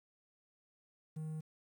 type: tone with quantisation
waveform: triangle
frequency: 156.5 Hz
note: D#3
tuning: 10 cents sharp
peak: -37 dBFS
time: 1.16-1.41 s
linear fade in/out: 10 ms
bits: 11
effects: none